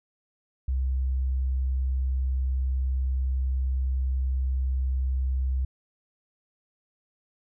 sine tone, 65.1 Hz, C2, 8 cents flat, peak -23 dBFS, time 0.68-5.65 s, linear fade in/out 5 ms, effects none

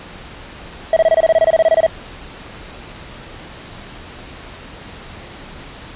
triangle tone bursts, 649 Hz, E5, 27 cents flat, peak -6 dBFS, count 16, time 0.93-1.865 s, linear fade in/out 2 ms, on 35 ms, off 25 ms, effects pink hiss -35 dBFS RMS until 5.95 s + resampled to 8000 Hz

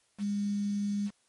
sine tone with quantisation, 203.4 Hz, G#3, 36 cents flat, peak -28 dBFS, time 0.18-1.11 s, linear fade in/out 50 ms, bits 8, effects white hiss -70 dBFS RMS until 1.28 s + MP3 48 kbps

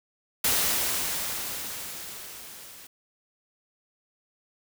white noise with level ramp, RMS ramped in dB -23 to -47 dBFS, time 0.44-2.87 s, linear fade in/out 5 ms, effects none

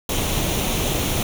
pink noise with comb filter, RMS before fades -22 dBFS, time 0.09-1.23 s, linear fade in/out 2 ms, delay 0.31 ms, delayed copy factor +0.5, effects none

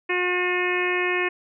harmonic tone, 359.8 Hz, F#4, 48 cents flat, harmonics 1 / 2 / 3 / 4 / 5 / 6 / 7 / 8, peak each -25 / -34 / -31 / -37 / -27 / -29 / -28 / -39 dBFS, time 0.09-1.29 s, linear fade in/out 10 ms, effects none

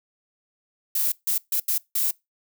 violet noise bursts at uneven times, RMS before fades -23 dBFS, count 5, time 0.95-1.12 / 1.27-1.38 / 1.52-1.6 / 1.68-1.78 / 1.95-2.11 s, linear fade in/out 5 ms, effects noise-tail reverb RT60 0.2 s tail -23 dB re dry

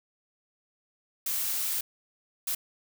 blue noise bursts at uneven times, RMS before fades -30 dBFS, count 2, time 1.26-1.81 / 2.47-2.55 s, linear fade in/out 5 ms, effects none

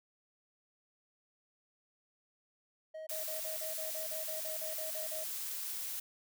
triangle tone bursts, 631 Hz, D#5, 24 cents sharp, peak -40 dBFS, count 14, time 2.94-5.241 s, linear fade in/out 10 ms, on 130 ms, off 37 ms
blue noise, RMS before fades -40 dBFS, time 3.09-6 s, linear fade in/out 5 ms
effects none

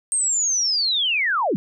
sine linear sweep, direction down, 8600 to 146.83 Hz, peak -18 dBFS, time 0.12-1.56 s, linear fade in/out 0 ms, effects none

